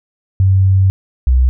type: tone pair in turn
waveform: sine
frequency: 95.6 / 63.37 Hz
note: G2 / B1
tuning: -43 / +45 cents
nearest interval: perfect fifth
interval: 712 cents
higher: first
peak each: -7 dBFS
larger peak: neither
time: 0.4-0.9 / 1.27-1.49 s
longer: first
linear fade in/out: 0 ms
effects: none